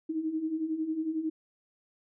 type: beating tone pair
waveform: sine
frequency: 308.5 / 319.5 Hz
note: D#4 / D#4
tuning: -15 / +46 cents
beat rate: 11 Hz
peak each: -36 / -30 dBFS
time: 0.09-1.3 s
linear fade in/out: 10 ms
effects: none